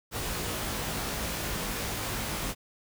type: noise with comb filter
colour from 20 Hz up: pink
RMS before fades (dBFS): -33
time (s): 0.11-2.55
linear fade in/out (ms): 50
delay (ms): 19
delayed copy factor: +0.65
effects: none